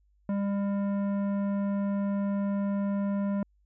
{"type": "tone with tanh clipping", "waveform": "sine", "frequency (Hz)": 200, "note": "G3", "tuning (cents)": 35, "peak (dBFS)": -28, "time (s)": [0.29, 3.43], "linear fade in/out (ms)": 2, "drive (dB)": 13, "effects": ["added 50 Hz sine -63 dBFS peak until 3.65 s"]}